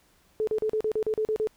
sine tone bursts, 433.5 Hz, A4, 26 cents flat, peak -23 dBFS, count 10, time 0.4-1.472 s, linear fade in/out 0 ms, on 73 ms, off 38 ms, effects pink hiss -63 dBFS RMS until 1.56 s

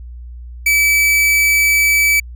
45% pulse tone, 2300 Hz, D7, 37 cents flat, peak -10 dBFS, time 0.66-2.2 s, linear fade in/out 5 ms, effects added 60 Hz sine -29 dBFS peak until 2.35 s

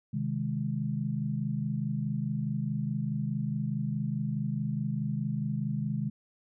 sine chord, Ab major, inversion first, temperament equal, 130.81 / 155.56 / 207.7 Hz, C3 / Eb3 / Ab3, 0 / 0 / 0 cents, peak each -33 dBFS, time 0.13-6.1 s, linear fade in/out 10 ms, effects none

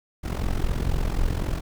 brown noise with amplitude modulation, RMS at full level -21 dBFS, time 0.23-1.61 s, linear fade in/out 20 ms, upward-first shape sine, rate 43.9 Hz, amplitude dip 80%, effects none

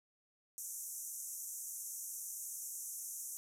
pink band-pass noise, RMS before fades -45 dBFS, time 0.58-3.37 s, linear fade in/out 0 ms, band 5900 to 14000 Hz, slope 96 dB/octave, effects none

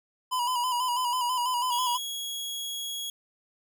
square tone with vibrato, 987.8 Hz, B5, in tune, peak -26 dBFS, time 0.31-1.98 s, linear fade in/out 20 ms, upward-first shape square, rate 6.1 Hz, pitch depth 45 cents each way
sawtooth tone, 3324 Hz, G#7, 1 cent sharp, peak -29 dBFS, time 1.72-3.1 s, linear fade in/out 2 ms
effects none

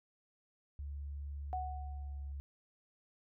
sine tone with pitch glide, 71.3 to 70.2 Hz, C#2 to C#2, +49 to +22 cents, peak -40 dBFS, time 0.79-2.4 s, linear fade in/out 0 ms, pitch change -27 cents, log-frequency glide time 1.76-2.21 s
sine tone with exponential decay, 740 Hz, F#5, in tune, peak -34 dBFS, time 1.53-2.32 s, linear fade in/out 0 ms, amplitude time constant 170 ms
effects none

